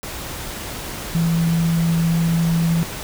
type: tone in noise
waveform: sine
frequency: 166.5 Hz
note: E3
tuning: 18 cents sharp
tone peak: -15 dBFS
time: 1.15-2.83 s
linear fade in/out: 0 ms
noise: pink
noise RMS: -30 dBFS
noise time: 0.03-3.03 s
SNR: +12 dB
effects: none